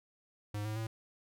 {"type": "tone with pitch steps", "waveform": "square", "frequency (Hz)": [104.1, 107.83, 111.7], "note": ["G#2", "A2", "A2"], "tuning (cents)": [5, -34, 27], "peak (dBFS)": -36, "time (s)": [0.54, 0.87], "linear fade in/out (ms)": 5, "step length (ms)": 110, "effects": []}